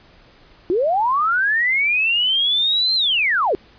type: linear two-way sweep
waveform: sine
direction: up then down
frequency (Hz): 330 to 4186 to 337.6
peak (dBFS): -15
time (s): 0.7-3.55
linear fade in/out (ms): 0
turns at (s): 2.95
effects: pink hiss -50 dBFS RMS until 3.78 s + resampled to 11025 Hz